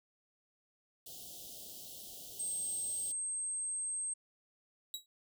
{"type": "band-stop noise", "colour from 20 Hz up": "white", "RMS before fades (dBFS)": -49, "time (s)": [1.06, 3.12], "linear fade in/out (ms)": 5, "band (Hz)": [770, 2900], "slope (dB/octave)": 96}
{"type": "tone", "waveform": "sine", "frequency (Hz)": 8372, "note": "C9", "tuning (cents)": 0, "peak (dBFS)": -35, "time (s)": [2.39, 4.14], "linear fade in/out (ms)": 10}
{"type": "tone with exponential decay", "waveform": "sawtooth", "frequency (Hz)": 3866, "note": "B7", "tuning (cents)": -38, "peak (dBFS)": -32, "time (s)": [4.94, 5.06], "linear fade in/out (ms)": 1, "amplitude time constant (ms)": 25}
{"effects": []}